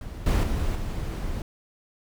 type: noise with level steps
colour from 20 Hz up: brown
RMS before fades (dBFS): -36 / -20 / -26 / -30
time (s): 0.01-1.42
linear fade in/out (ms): 2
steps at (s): 0.26 / 0.43 / 0.75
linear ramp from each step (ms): 5
effects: none